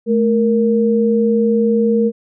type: tone pair together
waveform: sine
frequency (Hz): 217 / 466.2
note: A3 / A#4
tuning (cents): -24 / 0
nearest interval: octave + minor second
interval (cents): 1324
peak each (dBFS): -14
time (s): 0.06-2.12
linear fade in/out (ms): 50
effects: none